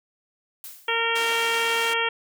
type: noise with exponential decay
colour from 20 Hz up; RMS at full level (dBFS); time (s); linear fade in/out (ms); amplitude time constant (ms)
blue; -36; 0.64-1.1; 1; 100
type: harmonic tone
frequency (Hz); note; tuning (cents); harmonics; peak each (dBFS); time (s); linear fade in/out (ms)
460; A#4; -23; 1 / 2 / 3 / 4 / 5 / 6 / 7; -29 / -29 / -29 / -29 / -29 / -29 / -29; 0.88-2.09; 5
type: band-pass noise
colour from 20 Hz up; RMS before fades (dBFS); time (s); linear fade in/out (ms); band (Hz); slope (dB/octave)
white; -34; 1.15-1.94; 10; 280 to 7800; 12
effects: none